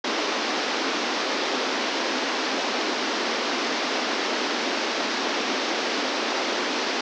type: band-pass noise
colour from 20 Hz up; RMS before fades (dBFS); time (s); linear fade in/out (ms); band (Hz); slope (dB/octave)
pink; -26; 0.04-7.01; 5; 240 to 5800; 48
effects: none